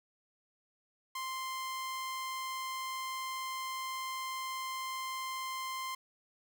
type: tone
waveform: sawtooth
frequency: 1046.5 Hz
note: C6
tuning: in tune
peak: -33 dBFS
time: 1.15-5.95 s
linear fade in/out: 5 ms
effects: none